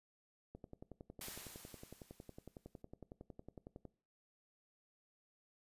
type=click train; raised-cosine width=2 ms; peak=-37 dBFS; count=37; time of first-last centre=0.55-3.853 s; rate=10.9 Hz
type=noise with exponential decay; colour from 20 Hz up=white; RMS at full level=-46 dBFS; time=1.21-2.82 s; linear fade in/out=2 ms; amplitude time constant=350 ms
effects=noise-tail reverb RT60 0.4 s tail -20 dB re dry + resampled to 32000 Hz